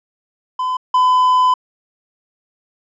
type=tone pair in turn; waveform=triangle; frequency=1015 / 1009.4 Hz; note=B5 / B5; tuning=+47 / +38 cents; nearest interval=unison; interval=9 cents; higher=first; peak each=-15 / -8 dBFS; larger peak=second; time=0.59-0.77 / 0.94-1.54 s; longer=second; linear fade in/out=5 ms; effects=resampled to 16000 Hz